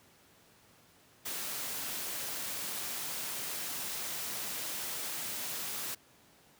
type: noise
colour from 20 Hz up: white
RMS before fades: -38 dBFS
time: 1.25-5.95 s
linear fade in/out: 10 ms
effects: pink hiss -62 dBFS RMS until 6.59 s + high-pass 100 Hz 12 dB/octave